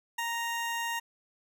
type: tone with ADSR envelope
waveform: 20% pulse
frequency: 932.3 Hz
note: A#5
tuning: in tune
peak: -24 dBFS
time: 0.18-1 s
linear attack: 8 ms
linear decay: 18 ms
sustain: -2 dB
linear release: 15 ms
effects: none